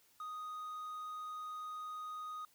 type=tone; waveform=triangle; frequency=1244.5 Hz; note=D#6; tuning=in tune; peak=-40 dBFS; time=0.2-2.45 s; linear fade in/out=2 ms; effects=white hiss -69 dBFS RMS until 2.54 s